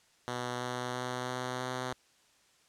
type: tone with pitch steps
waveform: 5% pulse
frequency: 123.47 / 124.4 / 125.34 / 126.28 / 127.23 Hz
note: B2 / B2 / B2 / B2 / C3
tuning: 0 / +13 / +26 / +39 / -48 cents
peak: -23 dBFS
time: 0.28-1.93 s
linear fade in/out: 0 ms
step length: 330 ms
effects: white hiss -66 dBFS RMS until 2.68 s + low-pass 8000 Hz 12 dB/octave